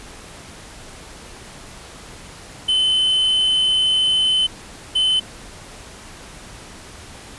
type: tone bursts at uneven times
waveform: triangle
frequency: 3047 Hz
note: G7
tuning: 50 cents flat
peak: -13 dBFS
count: 2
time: 2.68-4.47 / 4.95-5.2 s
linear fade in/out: 10 ms
effects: pink hiss -39 dBFS RMS until 7.38 s + resampled to 24000 Hz